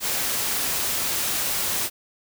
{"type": "noise", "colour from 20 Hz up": "white", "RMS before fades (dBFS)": -25, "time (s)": [0, 1.9], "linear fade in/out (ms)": 50, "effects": []}